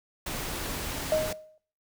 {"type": "noise", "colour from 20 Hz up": "pink", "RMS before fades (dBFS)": -34, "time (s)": [0.26, 1.33], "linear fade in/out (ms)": 5}
{"type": "tone with exponential decay", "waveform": "sine", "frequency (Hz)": 622.3, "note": "D#5", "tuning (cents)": 0, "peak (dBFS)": -19, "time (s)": [1.12, 1.58], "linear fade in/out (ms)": 2, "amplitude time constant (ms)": 99}
{"effects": ["noise-tail reverb RT60 0.5 s tail -22 dB re dry"]}